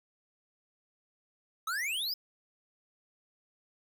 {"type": "exponential sweep", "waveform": "square", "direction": "up", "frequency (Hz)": [1244.5, 5200], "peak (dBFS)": -32, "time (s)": [1.67, 2.14], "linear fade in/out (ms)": 5, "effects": ["10-bit"]}